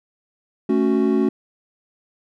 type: chord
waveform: triangle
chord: F# minor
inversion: first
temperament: equal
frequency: 220 / 277.2 / 370 Hz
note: A3 / C#4 / F#4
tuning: 0 / 0 / 0 cents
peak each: -18 dBFS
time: 0.69-1.29 s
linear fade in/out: 5 ms
effects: none